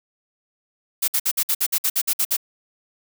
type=noise bursts; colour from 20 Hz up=blue; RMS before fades=-20 dBFS; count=12; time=1.02-2.368 s; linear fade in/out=10 ms; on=61 ms; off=56 ms; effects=none